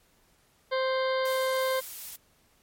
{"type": "harmonic tone", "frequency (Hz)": 523.3, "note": "C5", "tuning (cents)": 0, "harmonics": [1, 2, 3, 4, 6, 7, 8, 9], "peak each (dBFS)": [-26, -32, -36, -38, -42, -43, -44, -45], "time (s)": [0.71, 1.81], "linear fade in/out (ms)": 20}
{"type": "noise", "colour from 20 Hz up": "blue", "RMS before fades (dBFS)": -40, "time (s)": [1.25, 2.16], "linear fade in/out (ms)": 5}
{"effects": ["pink hiss -65 dBFS RMS until 2.62 s", "MP3 64 kbps"]}